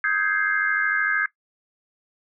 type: chord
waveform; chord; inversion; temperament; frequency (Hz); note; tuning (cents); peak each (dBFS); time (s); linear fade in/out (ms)
sine; Ab major seventh; second; equal with one note detuned; 1258.2 / 1568 / 1661.2 / 2093; Eb6 / G6 / Ab6 / C7; +19 / 0 / 0 / 0; -29 / -24 / -23 / -28; 0.04-1.26; 2
effects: noise-tail reverb RT60 0.1 s tail -17 dB re dry